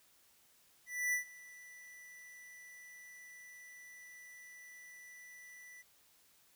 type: tone with ADSR envelope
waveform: square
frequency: 1975.5 Hz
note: B6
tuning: in tune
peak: -31 dBFS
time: 0.86-5.83 s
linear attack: 270 ms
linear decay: 110 ms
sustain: -22 dB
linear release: 24 ms
effects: white hiss -68 dBFS RMS until 6.55 s